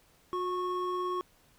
triangle tone pair together, 361 / 1100 Hz, F#4 / C#6, -43 / -14 cents, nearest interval octave + perfect fifth, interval 1929 cents, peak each -31 / -31 dBFS, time 0.33-1.21 s, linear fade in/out 0 ms, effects pink hiss -64 dBFS RMS until 1.58 s

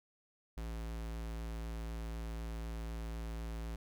square tone, 56 Hz, A1, 31 cents sharp, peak -40 dBFS, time 0.57-3.76 s, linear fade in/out 5 ms, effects none

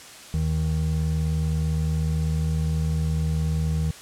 triangle tone pair together, 77.8 / 157.5 Hz, D#2 / D#3, 0 / +21 cents, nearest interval octave, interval 1221 cents, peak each -22 / -22 dBFS, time 0.34-3.91 s, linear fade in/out 0 ms, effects white hiss -43 dBFS RMS until 4.01 s + low-pass 9000 Hz 12 dB/octave

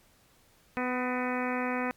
harmonic tone with a mistuned harmonic, 250.1 Hz, B3, 22 cents sharp, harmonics 1 / 2 / 3 / 4 / 5 / 6 / 7 / 8 / 9 / 10, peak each -32 / -35 / -37 / -38 / -39 / -40 / -40 / -41 / -42 / -42 dBFS, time 0.77-1.91 s, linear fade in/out 0 ms, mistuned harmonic 7, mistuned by +38 cents, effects pink hiss -63 dBFS RMS until 1.96 s + MP3 96 kbps

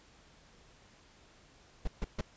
brown noise bursts, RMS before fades -31 dBFS, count 3, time 1.85-2.211 s, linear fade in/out 5 ms, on 27 ms, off 140 ms, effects pink hiss -61 dBFS RMS until 2.36 s + resampled to 16000 Hz

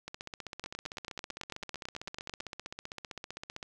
two click trains, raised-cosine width 0.2 ms, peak -21 / -23 dBFS, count 17 / 56, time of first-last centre 0.64-2.406 / 0.08-3.628 s, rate 9.06 / 15.5 Hz, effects none

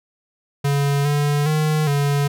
square tone with pitch steps, 141.6 / 145.6 / 154 / 142.7 Hz, C#3 / D3 / D#3 / D3, +37 / -15 / -17 / -49 cents, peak -17 dBFS, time 0.64-2.28 s, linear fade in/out 10 ms, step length 410 ms, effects none

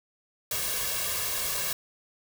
white noise with comb filter, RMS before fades -30 dBFS, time 0.51-1.73 s, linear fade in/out 2 ms, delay 1.8 ms, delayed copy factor +0.8, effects none

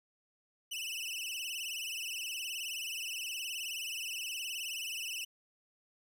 sawtooth tone with vibrato, 2794 Hz, F7, in tune, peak -34 dBFS, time 0.71-5.25 s, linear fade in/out 10 ms, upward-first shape sine, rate 19 Hz, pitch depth 140 cents each way, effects none

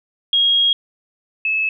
sine tone pair in turn, 3275 / 2599 Hz, G#7 / E7, -25 / -25 cents, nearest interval major third, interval 400 cents, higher first, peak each -12 / -16 dBFS, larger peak first, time 0.33-0.73 / 1.45-1.69 s, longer first, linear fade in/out 2 ms, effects none

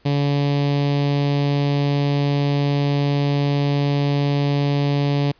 sawtooth tone with notch filter, 142.6 Hz, C#3, 49 cents sharp, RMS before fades -19 dBFS, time 0.05-5.32 s, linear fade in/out 10 ms, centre 1400 Hz, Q 0.97, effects pink hiss -57 dBFS RMS until 5.39 s + resampled to 11025 Hz

